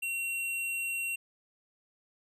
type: tone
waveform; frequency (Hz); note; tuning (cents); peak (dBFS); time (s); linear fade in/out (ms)
square; 2738; F7; -35; -32; 0.02-1.16; 10
effects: resampled to 32000 Hz